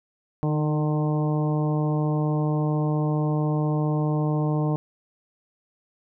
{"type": "harmonic tone with a mistuned harmonic", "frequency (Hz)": 151.2, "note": "D#3", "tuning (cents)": -49, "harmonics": [1, 2, 3, 4, 5, 6, 7], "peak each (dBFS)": [-22, -28, -32, -34, -36, -38, -39], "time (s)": [0.43, 4.76], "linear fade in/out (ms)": 0, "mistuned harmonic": 2, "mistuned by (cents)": 25, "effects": []}